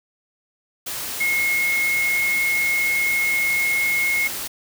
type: tone in noise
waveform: sine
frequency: 2163 Hz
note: C#7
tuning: 43 cents flat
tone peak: -18 dBFS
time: 1.2-4.28 s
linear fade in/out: 10 ms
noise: white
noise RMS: -29 dBFS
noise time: 0.86-4.48 s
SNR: +8 dB
effects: none